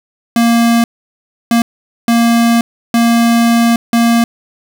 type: tone bursts at uneven times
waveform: square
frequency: 233.1 Hz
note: A#3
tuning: in tune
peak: -8 dBFS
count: 5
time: 0.36-0.84 / 1.51-1.62 / 2.08-2.61 / 2.94-3.76 / 3.93-4.24 s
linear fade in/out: 2 ms
effects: 8-bit